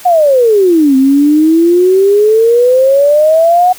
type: exponential two-way sweep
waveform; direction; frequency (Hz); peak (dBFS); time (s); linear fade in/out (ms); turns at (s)
sine; down then up; 739 to 261.6 to 739; -4; 0.05-3.73; 10; 0.96
effects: white hiss -33 dBFS RMS until 3.78 s